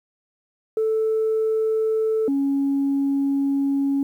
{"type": "tone pair in turn", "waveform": "sine", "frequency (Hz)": [440, 277.2], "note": ["A4", "C#4"], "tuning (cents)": [0, 0], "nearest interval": "minor sixth", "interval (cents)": 800, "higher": "first", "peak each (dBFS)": [-17, -17], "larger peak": "neither", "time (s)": [[0.77, 2.28], [2.28, 4.03]], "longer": "second", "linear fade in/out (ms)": 2, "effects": ["tanh soft clip ceiling -15 dBFS", "9-bit"]}